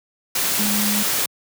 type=tone in noise; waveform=sine; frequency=207.7 Hz; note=G#3; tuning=in tune; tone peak=-22 dBFS; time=0.59-1.03 s; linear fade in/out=5 ms; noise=white; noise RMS=-21 dBFS; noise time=0.35-1.26 s; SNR=-4 dB; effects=high-pass 100 Hz 12 dB/octave